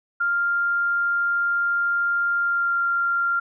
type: tone with pitch glide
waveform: sine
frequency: 1396.9 to 1387.3 Hz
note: F6 to F6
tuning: 0 to -12 cents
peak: -19 dBFS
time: 0.2-3.4 s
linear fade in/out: 10 ms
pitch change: -12 cents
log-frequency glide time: 2.39-2.77 s
effects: none